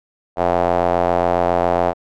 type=tone with band-pass filter; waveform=square; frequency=43.65 Hz; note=F1; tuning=in tune; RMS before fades=-17 dBFS; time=0.36-1.94 s; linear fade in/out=50 ms; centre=690 Hz; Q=3; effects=none